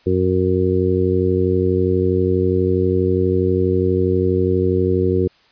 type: harmonic tone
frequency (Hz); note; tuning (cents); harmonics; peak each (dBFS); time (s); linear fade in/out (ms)
92.3; F#2; -4; 1 / 2 / 3 / 4 / 5; -20 / -23 / -23 / -18 / -21; 0.06-5.28; 10
effects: white hiss -54 dBFS RMS until 5.51 s + resampled to 11025 Hz